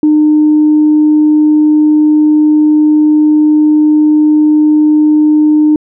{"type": "tone", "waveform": "sine", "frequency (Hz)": 303.8, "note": "D#4", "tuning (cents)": -41, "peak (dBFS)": -3, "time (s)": [0.03, 5.76], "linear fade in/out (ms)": 2, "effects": ["tanh soft clip ceiling 0 dBFS"]}